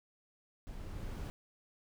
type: noise with level ramp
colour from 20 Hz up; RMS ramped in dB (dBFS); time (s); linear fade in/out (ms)
brown; -46 to -39; 0.67-1.3; 0
effects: none